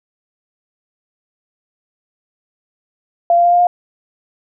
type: tone with pitch steps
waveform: sine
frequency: 688 / 693.2 / 698.4 / 703.7 / 709 Hz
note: F5 / F5 / F5 / F5 / F5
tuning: -26 / -13 / 0 / +13 / +26 cents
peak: -8 dBFS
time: 3.3-3.67 s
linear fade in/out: 2 ms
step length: 74 ms
effects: none